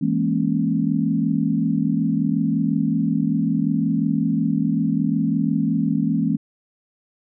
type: chord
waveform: sine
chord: A# half-diminished seventh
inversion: second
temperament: equal with one note detuned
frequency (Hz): 164.81 / 207.7 / 233.1 / 273.8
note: E3 / G#3 / A#3 / C#4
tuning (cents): 0 / 0 / 0 / -21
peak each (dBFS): -23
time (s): 0.01-6.37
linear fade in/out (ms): 10
effects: none